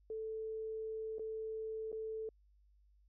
sine tone with dropouts, 440 Hz, A4, in tune, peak -39 dBFS, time 0.1-2.29 s, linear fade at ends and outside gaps 2 ms, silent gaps 1.184-1.194 / 1.918-1.927 s, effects added 50 Hz sine -65 dBFS peak until 3.08 s

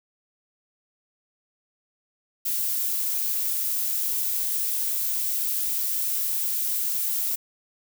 violet noise, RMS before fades -26 dBFS, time 2.45-7.36 s, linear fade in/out 10 ms, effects none

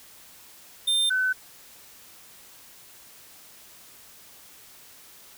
square / sine tone pair in turn, 3600 / 1513.6 Hz, A7 / F#6, +39 / +39 cents, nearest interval octave + minor third, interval 1500 cents, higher first, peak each -21 dBFS, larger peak neither, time 0.87-1.1 / 1.1-1.33 s, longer neither, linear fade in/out 10 ms, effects white hiss -50 dBFS RMS until 5.37 s

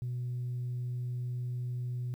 sine tone, 123.47 Hz, B2, in tune, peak -31 dBFS, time 0.02-2.14 s, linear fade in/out 0 ms, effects tanh soft clip ceiling -30 dBFS + 11-bit

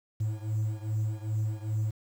triangle beating tone pair, 107 / 109.5 Hz, A2 / A2, -48 / -8 cents, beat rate 2.5 Hz, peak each -28 / -30 dBFS, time 0.2-1.91 s, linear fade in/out 10 ms, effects tanh soft clip ceiling -19 dBFS + 9-bit

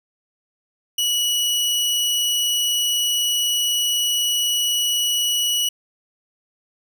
sawtooth tone, 2932 Hz, F#7, 16 cents flat, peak -15 dBFS, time 0.98-5.69 s, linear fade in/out 5 ms, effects none

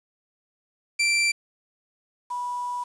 sawtooth / sine tone pair in turn, 2349 / 979.1 Hz, D7 / B5, 0 / -15 cents, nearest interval octave + minor third, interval 1515 cents, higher first, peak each -16 / -27 dBFS, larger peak first, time 0.99-1.32 / 2.3-2.84 s, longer second, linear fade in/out 10 ms, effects resampled to 22050 Hz + 8-bit

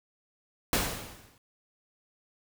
pink noise with exponential decay, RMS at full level -24 dBFS, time 0.73-1.38 s, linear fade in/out 1 ms, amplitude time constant 140 ms, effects none

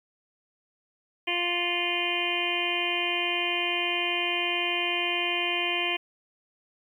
harmonic tone with a mistuned harmonic, 350 Hz, F4, 4 cents sharp, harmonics 1 / 2 / 3 / 5 / 6 / 7 / 8 / 9, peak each -34 / -35 / -37 / -39 / -33 / -30 / -33 / -32 dBFS, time 1.27-5.97 s, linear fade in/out 10 ms, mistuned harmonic 9, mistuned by -38 cents, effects 10-bit

